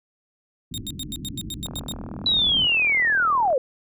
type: low-pass noise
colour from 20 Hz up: white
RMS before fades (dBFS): -35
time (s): 0.71-2.67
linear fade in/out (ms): 10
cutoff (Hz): 300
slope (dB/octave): 48
type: tone bursts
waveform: sawtooth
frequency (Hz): 3699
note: A#7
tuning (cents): -14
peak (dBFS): -26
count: 10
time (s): 0.74-1.921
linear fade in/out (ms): 0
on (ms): 38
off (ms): 89
type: click train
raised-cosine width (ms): 1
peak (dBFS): -24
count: 75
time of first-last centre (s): 1.66-3.529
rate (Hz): 39.6
type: linear sweep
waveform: sine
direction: down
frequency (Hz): 3976 to 483.7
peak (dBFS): -17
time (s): 2.26-3.58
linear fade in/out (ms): 2
effects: none